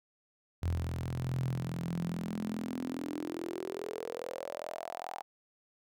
sawtooth tone with high-pass filter sweep, 42.4 Hz, E1, 50 cents sharp, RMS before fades -37 dBFS, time 0.62-5.22 s, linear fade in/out 0 ms, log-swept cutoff 87 to 800 Hz, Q 6.9, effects none

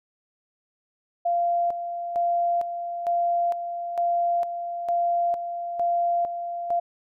sine tone with tremolo, 692 Hz, F5, 16 cents flat, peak -20 dBFS, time 1.25-6.8 s, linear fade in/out 10 ms, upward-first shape square, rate 1.1 Hz, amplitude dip 60%, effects none

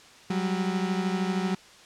35% pulse beating tone pair, 185 / 198 Hz, F#3 / G3, 0 / +18 cents, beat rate 13 Hz, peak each -25 / -29 dBFS, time 0.3-1.55 s, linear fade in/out 5 ms, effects white hiss -51 dBFS RMS until 1.85 s + low-pass 6000 Hz 12 dB/octave

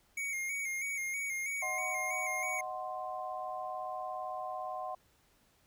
square tone with vibrato, 2187 Hz, C#7, 24 cents flat, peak -35 dBFS, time 0.17-2.61 s, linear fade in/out 5 ms, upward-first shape square, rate 3.1 Hz, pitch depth 45 cents each way
sine chord, C diminished, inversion first, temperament equal, 622.3 / 740 / 1046.5 Hz, Eb5 / Gb5 / C6, 0 / 0 / 0 cents, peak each -43 / -39 / -42 dBFS, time 1.62-4.95 s, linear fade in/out 5 ms
effects pink hiss -69 dBFS RMS until 5.66 s

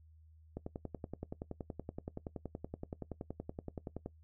click train, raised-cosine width 2 ms, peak -27 dBFS, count 38, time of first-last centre 0.57-4.061 s, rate 10.6 Hz, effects noise-tail reverb RT60 0.1 s tail -19 dB re dry + added 79 Hz sine -58 dBFS peak until 4.23 s

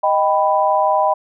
sine chord, Eb augmented, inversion none, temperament equal with one note detuned, 622.3 / 784 / 991.2 Hz, Eb5 / G5 / B5, 0 / 0 / +6 cents, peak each -17 dBFS, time 0.03-1.14 s, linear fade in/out 10 ms, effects none

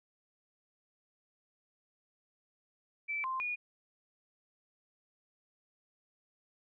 sine tone with pitch steps, 2321 / 1045 / 2447 Hz, D7 / C6 / D#7, -21 / -2 / -29 cents, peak -33 dBFS, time 3.08-3.56 s, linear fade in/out 20 ms, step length 160 ms, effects none

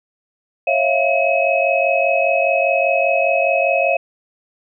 sine tone cluster, 549 / 650 / 695 / 2556 Hz, C#5 / E5 / F5 / D#7, -17 / -24 / -9 / +46 cents, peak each -19 dBFS, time 0.67-3.97 s, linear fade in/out 5 ms, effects none

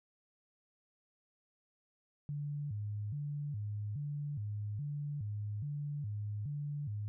sine tone with vibrato, 123.2 Hz, B2, 4 cents flat, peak -36 dBFS, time 2.29-7.08 s, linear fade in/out 0 ms, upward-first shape square, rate 1.2 Hz, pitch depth 290 cents each way, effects none

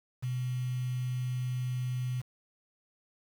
sine tone with quantisation, 125.9 Hz, B2, 34 cents sharp, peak -30 dBFS, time 0.22-2.22 s, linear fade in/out 20 ms, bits 8, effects none

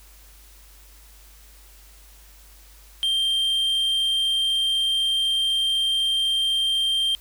triangle tone, 3168 Hz, G7, 18 cents sharp, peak -18 dBFS, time 3.03-7.15 s, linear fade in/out 0 ms, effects added 50 Hz sine -48 dBFS peak until 7.2 s + white hiss -52 dBFS RMS until 7.2 s

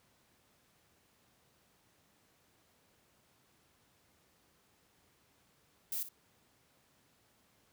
violet noise with echo, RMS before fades -37 dBFS, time 5.92-6.03 s, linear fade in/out 2 ms, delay 58 ms, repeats 1, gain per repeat -12 dB, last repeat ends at 6.088 s, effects pink hiss -70 dBFS RMS until 7.72 s + high-pass 80 Hz 12 dB/octave

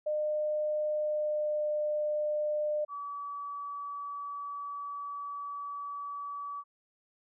sine tone with pitch glide, 606 to 601.5 Hz, D#5 to D5, -46 to +41 cents, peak -28 dBFS, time 0.06-2.85 s, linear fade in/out 10 ms, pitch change -13 cents, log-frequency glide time 0.9-1.7 s
sine tone, 1145 Hz, D6, 44 cents flat, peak -36 dBFS, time 2.88-6.64 s, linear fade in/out 50 ms
effects none

